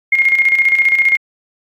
sine tone with tremolo, 2140 Hz, C7, 38 cents sharp, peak -7 dBFS, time 0.12-1.17 s, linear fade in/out 5 ms, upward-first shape square, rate 15 Hz, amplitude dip 55%, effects AAC 64 kbps

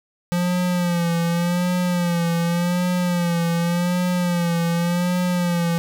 square tone with vibrato, 174.2 Hz, F3, 4 cents flat, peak -19 dBFS, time 0.32-5.78 s, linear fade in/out 0 ms, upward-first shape sine, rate 0.87 Hz, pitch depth 55 cents each way, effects none

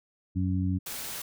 harmonic tone, 92.5 Hz, F#2, in tune, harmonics 1 / 2 / 3, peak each -27 / -30 / -32 dBFS, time 0.35-0.79 s, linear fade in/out 20 ms
white noise, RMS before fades -37 dBFS, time 0.86-1.22 s, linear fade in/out 5 ms
effects none

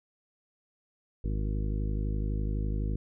harmonic tone, 51.91 Hz, G#1, in tune, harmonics 1 / 2 / 3 / 4 / 5 / 6 / 7 / 9, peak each -29 / -35 / -39 / -41 / -43 / -45 / -46 / -48 dBFS, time 1.24-2.96 s, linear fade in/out 5 ms, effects none

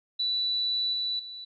sine tone with level steps, 3959 Hz, B7, 3 cents sharp, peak -25 / -27 / -38 dBFS, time 0.19-1.45 s, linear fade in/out 10 ms, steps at 0.93 / 1.19 s, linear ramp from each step 5 ms, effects none

